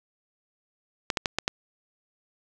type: clicks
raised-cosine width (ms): 0.2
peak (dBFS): -7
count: 5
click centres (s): 1.102 / 1.172 / 1.258 / 1.386 / 1.479
effects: none